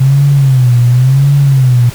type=tone with vibrato; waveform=sine; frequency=130.81 Hz; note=C3; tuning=in tune; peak=-4 dBFS; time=0-1.9 s; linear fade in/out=10 ms; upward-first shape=sine; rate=0.93 Hz; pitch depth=140 cents each way; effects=pink hiss -29 dBFS RMS until 1.94 s